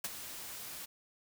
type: noise with ADSR envelope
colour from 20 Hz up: white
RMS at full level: -35 dBFS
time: 0.04-0.86 s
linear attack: 5 ms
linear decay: 32 ms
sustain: -10 dB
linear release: 15 ms
effects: none